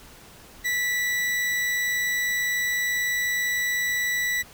40% pulse tone, 1962 Hz, B6, 12 cents flat, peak -22 dBFS, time 0.64-4.43 s, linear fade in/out 20 ms, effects pink hiss -48 dBFS RMS until 4.53 s

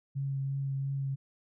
sine tone with vibrato, 137 Hz, C#3, 20 cents flat, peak -30 dBFS, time 0.15-1.16 s, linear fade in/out 20 ms, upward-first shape triangle, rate 2.9 Hz, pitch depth 16 cents each way, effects none

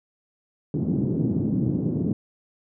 white band-pass noise, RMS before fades -24 dBFS, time 0.74-2.13 s, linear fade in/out 2 ms, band 110 to 290 Hz, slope 24 dB/octave, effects none

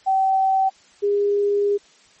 sine tone pair in turn, 768 / 406.8 Hz, G5 / G#4, -36 / -36 cents, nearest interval major seventh, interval 1100 cents, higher first, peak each -15 / -16 dBFS, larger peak first, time 0.06-0.7 / 1.02-1.78 s, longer second, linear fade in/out 20 ms, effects white hiss -53 dBFS RMS until 2.2 s + MP3 32 kbps

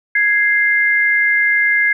sine tone pair together, 1661.2 / 2093 Hz, G#6 / C7, 0 / 0 cents, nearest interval major third, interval 400 cents, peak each -14 dBFS, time 0.15-1.93 s, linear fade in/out 5 ms, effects none

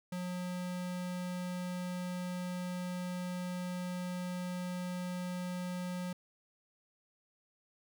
square tone, 180 Hz, F#3, 47 cents flat, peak -37 dBFS, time 0.12-6.13 s, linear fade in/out 5 ms, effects none

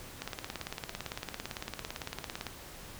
click train, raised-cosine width 0.2 ms, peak -19 dBFS, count 41, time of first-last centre 0.22-2.467 s, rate 17.8 Hz, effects pink hiss -48 dBFS RMS until 2.99 s

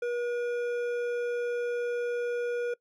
sine tone with hard clipping, 481.3 Hz, B4, 45 cents flat, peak -30 dBFS, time 0.02-2.74 s, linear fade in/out 5 ms, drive 9 dB, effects noise-tail reverb RT60 0.1 s tail -22 dB re dry

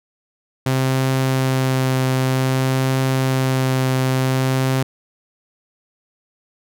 sawtooth tone with vibrato, 131.2 Hz, C3, 5 cents sharp, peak -12 dBFS, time 0.66-4.83 s, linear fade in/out 5 ms, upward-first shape triangle, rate 0.53 Hz, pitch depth 13 cents each way, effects none

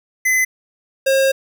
square tone pair in turn, 2030 / 537.7 Hz, B6 / C5, +47 / +47 cents, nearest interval octave + major seventh, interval 2300 cents, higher first, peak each -14 / -13 dBFS, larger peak second, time 0.25-0.45 / 1.06-1.32 s, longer second, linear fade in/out 10 ms, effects 9-bit

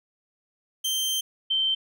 sawtooth / sine tone pair in turn, 3136 / 3113 Hz, G7 / G7, 0 / -13 cents, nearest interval unison, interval 13 cents, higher first, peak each -21 dBFS, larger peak neither, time 0.84-1.21 / 1.5-1.75 s, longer first, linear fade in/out 10 ms, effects none

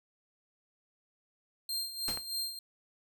sawtooth tone with tremolo, 4186 Hz, C8, in tune, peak -29 dBFS, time 1.69-2.59 s, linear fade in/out 2 ms, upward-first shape sine, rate 3.2 Hz, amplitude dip 70%
pink noise with exponential decay, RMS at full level -35 dBFS, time 2.08-2.26 s, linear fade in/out 0 ms, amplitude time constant 39 ms
click, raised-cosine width 0.5 ms, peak -25 dBFS, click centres 2.174 s
effects none

